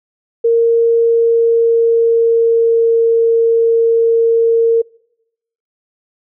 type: tone with pitch glide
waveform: sine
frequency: 462.5 to 458.8 Hz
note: A#4 to A#4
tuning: -14 to -28 cents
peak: -8 dBFS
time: 0.44-4.82 s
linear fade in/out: 10 ms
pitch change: -14 cents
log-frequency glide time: 0.94-3.04 s
effects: noise-tail reverb RT60 0.9 s tail -26 dB re dry